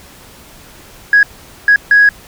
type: tone bursts at uneven times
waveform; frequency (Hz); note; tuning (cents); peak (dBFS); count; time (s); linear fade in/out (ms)
sine; 1661.2; G#6; 0; -3; 3; 1.13-1.23 / 1.68-1.76 / 1.91-2.09; 2
effects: tanh soft clip ceiling 0 dBFS + pink hiss -39 dBFS RMS until 2.27 s